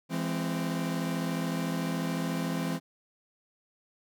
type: chord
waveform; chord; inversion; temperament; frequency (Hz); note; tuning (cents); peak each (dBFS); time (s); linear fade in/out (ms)
40% pulse; E augmented; none; equal with one note detuned; 167.89 / 207.7 / 261.6; E3 / G#3 / B#3; +32 / 0 / 0; -31 / -36 / -33; 0.09-2.8; 50
effects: none